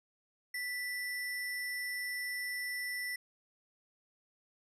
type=tone with sample-and-hold; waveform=sine; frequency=1975.5 Hz; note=B6; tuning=in tune; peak=-35 dBFS; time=0.54-3.16 s; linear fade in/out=5 ms; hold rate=7350 Hz; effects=resampled to 32000 Hz